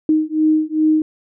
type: beating tone pair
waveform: sine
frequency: 309.9 / 312.4 Hz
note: D#4 / D#4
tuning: -7 / +7 cents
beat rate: 2.5 Hz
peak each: -16 dBFS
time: 0.09-1.02 s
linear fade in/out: 2 ms
effects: none